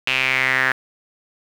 sawtooth tone with band-pass filter sweep, 130.81 Hz, C3, in tune, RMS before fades -19 dBFS, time 0.07-0.72 s, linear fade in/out 2 ms, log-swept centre 2700 to 1700 Hz, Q 5.5, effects 7-bit

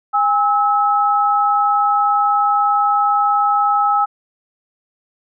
sine tone pair together, 816.9 / 1295 Hz, G#5 / E6, -29 / -31 cents, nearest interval minor sixth, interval 798 cents, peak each -15 dBFS, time 0.13-4.06 s, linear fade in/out 20 ms, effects none

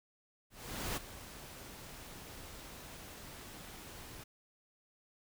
pink noise with ADSR envelope, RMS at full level -37 dBFS, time 0.5-4.24 s, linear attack 470 ms, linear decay 14 ms, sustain -13 dB, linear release 9 ms, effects none

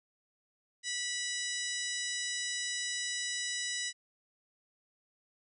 harmonic tone with a mistuned harmonic, 980 Hz, B5, 14 cents flat, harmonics 2 / 3 / 4 / 5 / 6 / 7 / 8 / 9, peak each -39 / -43 / -40 / -42 / -43 / -46 / -42 / -46 dBFS, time 0.83-3.93 s, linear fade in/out 50 ms, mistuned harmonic 5, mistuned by +60 cents, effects none

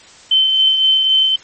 sine tone with tremolo, 3079 Hz, G7, 32 cents flat, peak -8 dBFS, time 0.31-1.36 s, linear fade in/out 5 ms, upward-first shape triangle, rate 3.8 Hz, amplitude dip 40%, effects white hiss -42 dBFS RMS until 1.43 s + MP3 32 kbps

